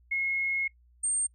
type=tone pair in turn; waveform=sine; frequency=2166 / 8664 Hz; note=C#7 / C#9; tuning=-41 / -41 cents; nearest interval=2 octaves; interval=2400 cents; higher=second; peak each=-26 dBFS; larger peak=neither; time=0.11-0.68 / 1.03-1.27 s; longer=first; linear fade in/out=10 ms; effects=noise-tail reverb RT60 0.1 s tail -20 dB re dry + added 60 Hz sine -58 dBFS peak until 1.34 s